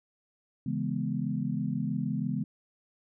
sine chord, C# minor seventh, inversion none, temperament equal, 138.59 / 164.81 / 207.7 / 246.9 Hz, C#3 / E3 / G#3 / B3, 0 / 0 / 0 / 0 cents, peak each -34 / -34 / -33 / -34 dBFS, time 0.66-2.44 s, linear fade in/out 5 ms, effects none

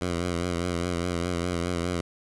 10% pulse tone with vibrato, 87.31 Hz, F2, in tune, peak -18 dBFS, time 0.01-2.01 s, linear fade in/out 5 ms, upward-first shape sine, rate 4.9 Hz, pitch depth 52 cents each way, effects resampled to 24000 Hz + 9-bit

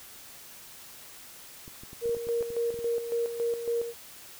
clicks, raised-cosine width 3 ms, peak -33 dBFS, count 11, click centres 1.679 / 1.835 / 1.931 / 2.058 / 2.094 / 2.168 / 2.27 / 2.409 / 2.504 / 2.742 / 2.79 s
sine tone with tremolo, 468.6 Hz, A#4, 9 cents sharp, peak -25 dBFS, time 2.01-3.94 s, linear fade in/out 50 ms, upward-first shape square, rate 3.6 Hz, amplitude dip 60%
effects white hiss -48 dBFS RMS until 4.39 s

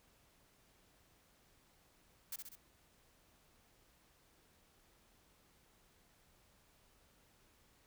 blue noise with echo, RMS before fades -43 dBFS, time 2.32-2.36 s, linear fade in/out 5 ms, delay 65 ms, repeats 3, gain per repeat -4 dB, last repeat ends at 2.555 s, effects pink hiss -70 dBFS RMS until 7.86 s

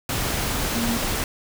sine tone in noise, 233.1 Hz, A#3, in tune, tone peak -23 dBFS, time 0.75-0.97 s, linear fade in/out 2 ms, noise pink, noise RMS -25 dBFS, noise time 0.09-1.24 s, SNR -1 dB, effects none

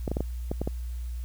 clicks, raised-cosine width 2 ms, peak -15 dBFS, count 7, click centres 0.078 / 0.116 / 0.169 / 0.206 / 0.515 / 0.616 / 0.675 s, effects added 60 Hz sine -31 dBFS peak until 1.24 s + white hiss -56 dBFS RMS until 1.24 s

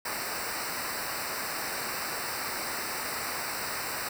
pink noise with comb filter, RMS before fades -34 dBFS, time 0.05-4.09 s, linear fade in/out 5 ms, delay 0.3 ms, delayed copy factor -0.95, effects none

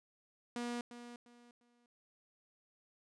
sawtooth tone with echo, 240 Hz, B3, 49 cents flat, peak -34 dBFS, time 0.56-0.81 s, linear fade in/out 2 ms, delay 350 ms, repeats 3, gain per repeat -11 dB, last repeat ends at 1.86 s, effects resampled to 22050 Hz

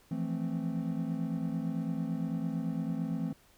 triangle chord, F major seventh, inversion third, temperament equal with one note detuned, 165.67 / 174.61 / 220 / 261.6 Hz, E3 / F3 / A3 / C4, +9 / 0 / 0 / 0 cents, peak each -33 / -37 / -35 / -35 dBFS, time 0.11-3.33 s, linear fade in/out 5 ms, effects pink hiss -63 dBFS RMS until 3.57 s

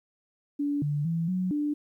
sine tone with pitch steps, 287.9 / 146.5 / 165.9 / 184.1 / 294.9 Hz, D4 / D3 / E3 / F#3 / D4, -34 / -4 / +11 / -8 / +7 cents, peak -25 dBFS, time 0.59-1.74 s, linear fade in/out 10 ms, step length 230 ms, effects 11-bit

